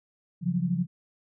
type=tone cluster; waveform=sine; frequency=137.2 / 173.8 / 186.4 Hz; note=C#3 / F3 / F#3; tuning=-17 / -8 / +13 cents; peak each=-32 / -26 / -30 dBFS; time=0.41-0.87 s; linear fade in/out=50 ms; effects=none